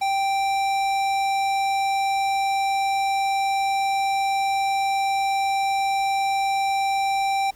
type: tone with tanh clipping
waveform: sine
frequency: 784 Hz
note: G5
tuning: in tune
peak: -22 dBFS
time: 0.01-7.51 s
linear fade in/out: 10 ms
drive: 18 dB
effects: pink hiss -53 dBFS RMS until 7.55 s